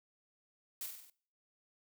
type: noise with echo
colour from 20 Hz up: blue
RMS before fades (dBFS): -41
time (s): 0.81-0.86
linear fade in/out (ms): 2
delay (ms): 48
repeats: 5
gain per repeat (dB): -4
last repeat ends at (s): 1.1
effects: noise-tail reverb RT60 0.5 s tail -21 dB re dry